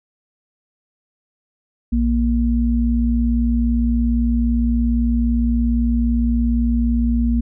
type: tone pair together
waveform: sine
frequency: 58.75 / 235 Hz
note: A#1 / A#3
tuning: +14 / +14 cents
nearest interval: 2 octaves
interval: 2400 cents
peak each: -17 dBFS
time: 1.92-7.41 s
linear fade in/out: 10 ms
effects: none